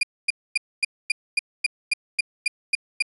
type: tone bursts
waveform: 35% pulse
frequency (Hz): 2413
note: D7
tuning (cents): +46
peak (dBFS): -15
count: 12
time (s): 0.01-3.024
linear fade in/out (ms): 5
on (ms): 22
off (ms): 250
effects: resampled to 24000 Hz